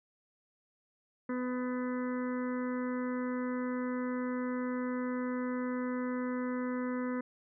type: harmonic tone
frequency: 250.5 Hz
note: B3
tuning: 25 cents sharp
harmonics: 1 / 2 / 4 / 5 / 6 / 7 / 8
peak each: -33 / -39 / -45 / -47 / -49 / -50 / -51 dBFS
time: 1.29-7.21 s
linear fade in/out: 5 ms
effects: none